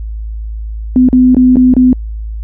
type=tone with dropouts; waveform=sine; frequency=253.2 Hz; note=B3; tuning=43 cents sharp; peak=-3 dBFS; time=0.96-1.93 s; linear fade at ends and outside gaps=1 ms; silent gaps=1.088-1.129 / 1.347-1.367 / 1.558-1.568 / 1.739-1.766 s; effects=added 54 Hz sine -18 dBFS peak until 2.43 s